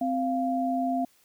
sine tone pair together, 260.1 / 694.4 Hz, C4 / F5, -10 / -10 cents, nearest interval octave + perfect fourth, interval 1700 cents, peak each -27 dBFS, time 0.01-1.05 s, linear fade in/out 5 ms, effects white hiss -63 dBFS RMS until 1.24 s

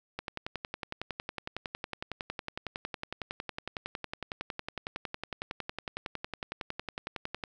click train, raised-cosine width 0.3 ms, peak -19 dBFS, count 80, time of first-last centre 0.19-7.438 s, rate 10.9 Hz, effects none

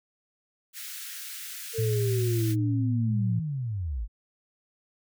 white high-pass noise, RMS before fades -39 dBFS, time 0.73-2.56 s, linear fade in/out 50 ms, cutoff 1400 Hz, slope 48 dB/octave
sine linear sweep, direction down, 457.5 to 44.69 Hz, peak -28 dBFS, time 1.73-4.08 s, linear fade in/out 50 ms
sine tone, 113.7 Hz, A#2, 43 cents flat, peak -24 dBFS, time 1.78-3.4 s, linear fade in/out 10 ms
effects none

